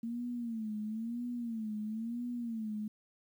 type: tone with vibrato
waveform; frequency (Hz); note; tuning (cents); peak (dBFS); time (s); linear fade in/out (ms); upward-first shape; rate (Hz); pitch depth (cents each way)
sine; 227.1; A#3; -45; -35; 0.03-2.88; 5; sine; 1; 120
effects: 11-bit